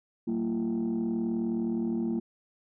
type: tone cluster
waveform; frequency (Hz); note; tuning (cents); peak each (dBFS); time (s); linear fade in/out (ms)
sine; 189.6 / 228.8 / 340.9; F#3 / A#3 / F4; +43 / -32 / -42; -34 / -27 / -31; 0.27-2.2; 10
effects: tanh soft clip ceiling -23 dBFS